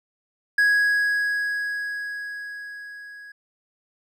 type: tone with level ramp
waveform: triangle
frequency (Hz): 1661.2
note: G#6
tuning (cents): 0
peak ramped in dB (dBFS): -13 to -38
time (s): 0.58-3.32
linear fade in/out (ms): 5
effects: none